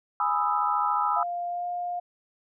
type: chord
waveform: sine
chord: E major seventh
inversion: first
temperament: equal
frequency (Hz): 830.6 / 987.8 / 1244.5 / 1318.5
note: G#5 / B5 / D#6 / E6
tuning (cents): 0 / 0 / 0 / 0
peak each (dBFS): -28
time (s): 0.2-1.23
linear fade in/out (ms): 2
type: tone with pitch glide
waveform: sine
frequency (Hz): 700 to 707.3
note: F5 to F5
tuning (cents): +4 to +22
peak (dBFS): -28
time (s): 1.16-2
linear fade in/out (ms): 10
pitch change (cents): +18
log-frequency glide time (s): 1.48-1.66
effects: none